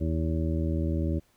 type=harmonic tone; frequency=80.3 Hz; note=E2; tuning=45 cents flat; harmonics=1 / 2 / 3 / 4 / 5 / 7; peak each=-27 / -32 / -34 / -33 / -40 / -39 dBFS; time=0-1.2 s; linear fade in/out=20 ms; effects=pink hiss -66 dBFS RMS until 1.36 s